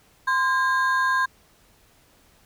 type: ring-modulated tone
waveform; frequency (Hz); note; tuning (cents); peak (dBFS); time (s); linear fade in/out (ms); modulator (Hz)
triangle; 1325; E6; +9; -14; 0.27-1.26; 10; 290
effects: pink hiss -58 dBFS RMS until 2.45 s